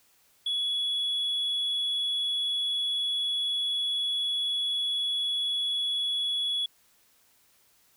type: tone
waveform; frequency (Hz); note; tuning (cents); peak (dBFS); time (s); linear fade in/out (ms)
sine; 3381; G#7; +30; -24; 0.46-6.66; 5
effects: tanh soft clip ceiling -24 dBFS + white hiss -64 dBFS RMS until 7.96 s